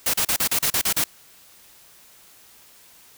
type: noise bursts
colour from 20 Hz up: white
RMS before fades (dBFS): -21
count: 9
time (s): 0.06-1.041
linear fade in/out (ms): 5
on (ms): 77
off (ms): 36
effects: white hiss -51 dBFS RMS until 3.17 s